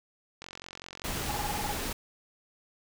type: click train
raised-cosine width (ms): 0.2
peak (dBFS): -24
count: 43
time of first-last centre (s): 0.42-1.351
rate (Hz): 45.1
type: noise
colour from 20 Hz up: pink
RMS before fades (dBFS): -34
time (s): 1.04-1.93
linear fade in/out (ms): 5
type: tone bursts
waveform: sine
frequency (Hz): 830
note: G#5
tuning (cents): -1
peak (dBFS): -31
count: 9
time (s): 1.29-1.716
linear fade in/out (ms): 2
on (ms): 26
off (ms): 24
effects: none